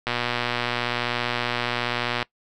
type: click train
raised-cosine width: 0.3 ms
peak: -8 dBFS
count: 262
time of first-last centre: 0.07-2.227 s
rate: 121 Hz
effects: noise-tail reverb RT60 0.1 s tail -21 dB re dry